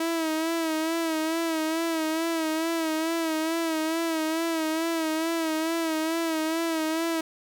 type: tone with vibrato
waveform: sawtooth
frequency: 323.3 Hz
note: E4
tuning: 34 cents flat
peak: -21 dBFS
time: 0-7.21 s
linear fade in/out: 5 ms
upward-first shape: sine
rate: 2.3 Hz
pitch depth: 53 cents each way
effects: none